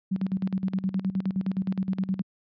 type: tone with tremolo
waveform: sine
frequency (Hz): 190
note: F#3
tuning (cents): +46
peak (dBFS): -22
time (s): 0.11-2.22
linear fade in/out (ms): 10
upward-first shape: square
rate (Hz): 9.6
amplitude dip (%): 80
effects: high-pass 100 Hz 12 dB/octave + resampled to 11025 Hz